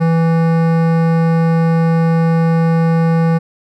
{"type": "tone with hard clipping", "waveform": "sine", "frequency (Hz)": 164.81, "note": "E3", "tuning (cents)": 0, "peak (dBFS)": -12, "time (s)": [0, 3.39], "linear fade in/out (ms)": 20, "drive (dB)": 16, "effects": []}